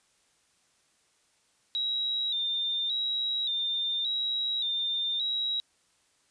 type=tone with vibrato; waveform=sine; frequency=3729 Hz; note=A#7; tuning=in tune; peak=-27 dBFS; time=1.75-5.6 s; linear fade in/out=0 ms; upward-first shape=square; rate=0.87 Hz; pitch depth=58 cents each way; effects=white hiss -68 dBFS RMS until 6.3 s + resampled to 22050 Hz